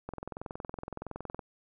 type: click train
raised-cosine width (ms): 1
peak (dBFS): -24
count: 29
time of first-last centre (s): 0.09-1.392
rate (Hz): 21.5
effects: none